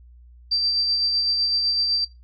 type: tone with tremolo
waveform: sine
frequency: 4687 Hz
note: D8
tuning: 4 cents flat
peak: -18 dBFS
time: 0.51-2.05 s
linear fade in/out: 10 ms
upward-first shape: sine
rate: 7.9 Hz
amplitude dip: 30%
effects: noise-tail reverb RT60 0.2 s tail -18 dB re dry + added 60 Hz sine -45 dBFS peak until 2.23 s